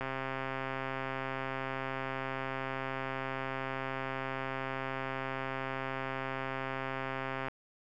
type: click train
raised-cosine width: 0.5 ms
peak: -21 dBFS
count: 995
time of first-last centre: 0.01-7.484 s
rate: 133 Hz
effects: none